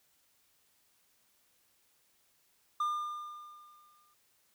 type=tone with exponential decay; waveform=triangle; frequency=1204 Hz; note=D6; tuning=43 cents sharp; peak=-26 dBFS; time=2.8-4.14 s; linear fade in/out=5 ms; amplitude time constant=290 ms; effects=white hiss -71 dBFS RMS until 4.54 s